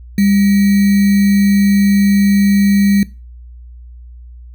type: tone with sample-and-hold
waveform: sine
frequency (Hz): 200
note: G3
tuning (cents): +35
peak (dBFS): -8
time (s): 0.18-3.03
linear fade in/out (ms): 2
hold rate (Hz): 2100
effects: noise-tail reverb RT60 0.3 s tail -20 dB re dry + added 60 Hz sine -32 dBFS peak until 4.54 s